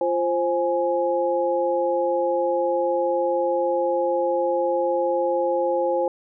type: tone cluster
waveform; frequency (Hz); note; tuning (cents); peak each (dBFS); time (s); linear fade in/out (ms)
sine; 346.5 / 527 / 835; F4 / C5 / G#5; -14 / +12 / +9; -26 / -21 / -26; 0.01-6.08; 2
effects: none